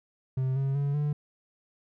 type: tone with pitch steps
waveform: triangle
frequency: 130.81 / 136.13 / 141.66 / 147.42 Hz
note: C3 / C#3 / C#3 / D3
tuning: 0 / -31 / +38 / +7 cents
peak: -23 dBFS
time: 0.37-1.13 s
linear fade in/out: 5 ms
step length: 190 ms
effects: none